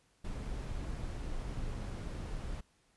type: noise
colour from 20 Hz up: brown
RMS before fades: -39 dBFS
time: 0.24-2.61 s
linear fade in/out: 10 ms
effects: pink hiss -71 dBFS RMS until 2.96 s + resampled to 24000 Hz